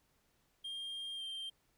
triangle tone with pitch glide, 3207 to 3159 Hz, G7 to G7, +39 to +13 cents, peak -39 dBFS, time 0.64-1.5 s, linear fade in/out 10 ms, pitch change -26 cents, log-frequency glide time 1.16-1.22 s, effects pink hiss -75 dBFS RMS until 1.77 s

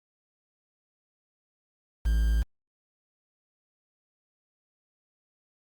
triangle tone with quantisation, 55 Hz, A1, in tune, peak -19 dBFS, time 2.05-2.43 s, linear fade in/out 10 ms, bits 7, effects Opus 48 kbps

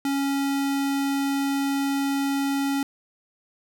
square tone, 277.2 Hz, C#4, in tune, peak -23 dBFS, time 0.05-2.83 s, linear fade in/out 2 ms, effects none

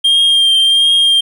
triangle tone with vibrato, 3200 Hz, G7, 35 cents sharp, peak -6 dBFS, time 0.04-1.21 s, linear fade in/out 10 ms, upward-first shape triangle, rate 1.4 Hz, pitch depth 26 cents each way, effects none

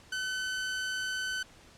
sawtooth tone, 1516 Hz, F#6, 42 cents sharp, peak -28 dBFS, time 0.12-1.43 s, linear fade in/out 5 ms, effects pink hiss -56 dBFS RMS until 1.77 s + low-pass 8000 Hz 12 dB/octave

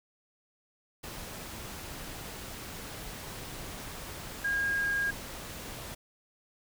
sine tone in noise, 1626 Hz, G#6, 37 cents flat, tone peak -27 dBFS, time 4.44-5.11 s, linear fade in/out 10 ms, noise pink, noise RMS -42 dBFS, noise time 1.03-5.95 s, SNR +12 dB, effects none

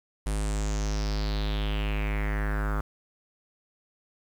square tone with low-pass filter sweep, 51.91 Hz, G#1, in tune, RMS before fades -28 dBFS, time 0.26-2.81 s, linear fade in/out 5 ms, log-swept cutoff 9900 to 1300 Hz, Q 4.8, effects 8-bit

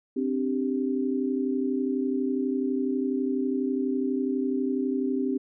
sine chord, C suspended second, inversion none, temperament equal, 261.6 / 293.7 / 392 Hz, C4 / D4 / G4, 0 / 0 / 0 cents, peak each -26 / -31 / -30 dBFS, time 0.16-5.38 s, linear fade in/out 10 ms, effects none

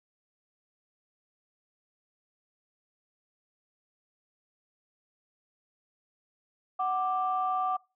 sine tone pair together, 744 / 1178.7 Hz, F#5 / D6, +9 / +6 cents, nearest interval minor sixth, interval 797 cents, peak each -28 / -29 dBFS, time 6.79-7.77 s, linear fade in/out 10 ms, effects noise-tail reverb RT60 0.3 s tail -25 dB re dry + tanh soft clip ceiling -18 dBFS

